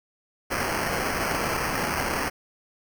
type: noise with sample-and-hold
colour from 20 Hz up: blue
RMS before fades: -27 dBFS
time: 0.5-2.3 s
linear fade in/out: 20 ms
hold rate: 3675 Hz
effects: none